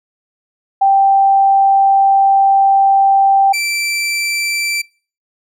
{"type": "tone pair in turn", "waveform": ["sine", "sawtooth"], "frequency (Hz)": [784, 2338], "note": ["G5", "D7"], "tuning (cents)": [0, -8], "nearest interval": "octave + perfect fifth", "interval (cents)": 1892, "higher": "second", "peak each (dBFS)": [-7, -12], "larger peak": "first", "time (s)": [[0.81, 3.53], [3.53, 4.82]], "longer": "first", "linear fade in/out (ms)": 10, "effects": ["noise-tail reverb RT60 0.4 s tail -24 dB re dry", "low-pass 12000 Hz 12 dB/octave"]}